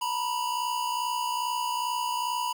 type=tone pair together; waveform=square; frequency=920.6 / 983 Hz; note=A#5 / B5; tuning=-22 / -8 cents; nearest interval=minor second; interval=114 cents; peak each=-34 / -29 dBFS; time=0.01-2.53 s; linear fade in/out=10 ms; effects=9-bit